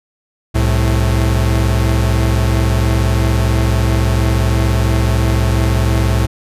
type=tone pair together; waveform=45% pulse; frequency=65 / 109.32 Hz; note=C2 / A2; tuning=-11 / -11 cents; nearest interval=major sixth; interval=900 cents; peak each=-14 dBFS; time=0.54-6.27 s; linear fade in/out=20 ms; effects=resampled to 32000 Hz